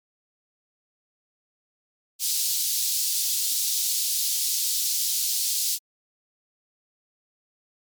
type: high-pass noise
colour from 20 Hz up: pink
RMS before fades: -25 dBFS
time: 2.19-5.79 s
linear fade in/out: 50 ms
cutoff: 4200 Hz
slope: 24 dB/octave
effects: MP3 96 kbps